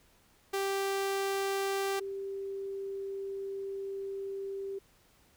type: tone pair in turn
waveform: sawtooth / sine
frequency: 392 / 392 Hz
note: G4 / G4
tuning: 0 / 0 cents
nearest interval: unison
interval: 0 cents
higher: neither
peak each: -26 / -35 dBFS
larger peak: first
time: 0.53-2 / 2-4.79 s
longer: second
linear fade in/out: 10 ms
effects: pink hiss -65 dBFS RMS until 5.36 s